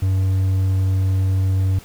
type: tone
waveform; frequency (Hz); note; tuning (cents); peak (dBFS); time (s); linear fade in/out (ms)
triangle; 95; F#2; +46; -13; 0.02-1.79; 5
effects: pink hiss -44 dBFS RMS until 1.84 s